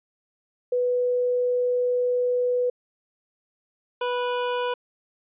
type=tone pair in turn; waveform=sine / 25% pulse; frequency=493.9 / 491.8 Hz; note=B4 / B4; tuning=0 / -7 cents; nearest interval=unison; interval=7 cents; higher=first; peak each=-20 dBFS; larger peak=neither; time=0.72-2.7 / 4.01-4.74 s; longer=first; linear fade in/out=5 ms; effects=resampled to 8000 Hz